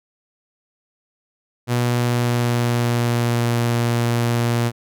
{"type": "tone with pitch glide", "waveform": "sawtooth", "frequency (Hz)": [121.3, 118.46], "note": ["B2", "A#2"], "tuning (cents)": [-31, 28], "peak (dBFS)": -13, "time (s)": [1.67, 4.72], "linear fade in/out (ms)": 50, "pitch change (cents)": -41, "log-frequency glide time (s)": [1.81, 3.54], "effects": []}